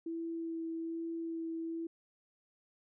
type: tone with vibrato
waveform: sine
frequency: 329.6 Hz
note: E4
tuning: in tune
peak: -36 dBFS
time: 0.06-1.87 s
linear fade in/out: 5 ms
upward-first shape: sine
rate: 1.2 Hz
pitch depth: 11 cents each way
effects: none